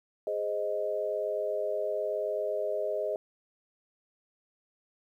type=chord; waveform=sine; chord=Ab major; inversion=none; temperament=equal; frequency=415.3 / 523.3 / 622.3 Hz; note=Ab4 / C5 / Eb5; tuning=0 / 0 / 0 cents; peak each=-34 / -35 / -31 dBFS; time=0.27-3.16 s; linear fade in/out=2 ms; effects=11-bit